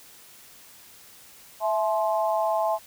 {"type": "tone cluster", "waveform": "sine", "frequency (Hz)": [659, 857, 1051], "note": ["E5", "A5", "C6"], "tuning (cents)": [-1, -46, 7], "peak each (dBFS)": [-24, -26, -30], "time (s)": [1.6, 2.79], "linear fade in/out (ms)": 50, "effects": ["white hiss -50 dBFS RMS until 2.86 s"]}